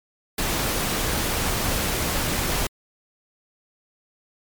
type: noise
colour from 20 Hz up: pink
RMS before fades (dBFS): -24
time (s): 0.38-2.67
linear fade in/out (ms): 5
effects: MP3 96 kbps